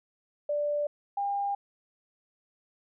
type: tone pair in turn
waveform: sine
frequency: 587.3 / 803.3 Hz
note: D5 / G5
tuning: 0 / +42 cents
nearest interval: perfect fourth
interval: 542 cents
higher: second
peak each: -26 / -27 dBFS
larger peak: first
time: 0.49-0.87 / 1.17-1.55 s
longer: neither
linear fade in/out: 5 ms
effects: none